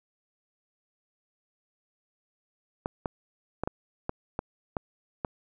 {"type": "clicks", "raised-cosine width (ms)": 1, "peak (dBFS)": -15, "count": 8, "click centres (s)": [2.859, 3.058, 3.636, 3.675, 4.094, 4.391, 4.768, 5.248], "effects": []}